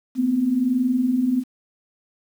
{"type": "tone pair together", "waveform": "sine", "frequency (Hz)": [234, 255.1], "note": ["A#3", "C4"], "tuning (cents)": [7, -44], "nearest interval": "minor second", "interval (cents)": 149, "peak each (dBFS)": [-25, -18], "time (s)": [0.15, 1.44], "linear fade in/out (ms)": 50, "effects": ["8-bit"]}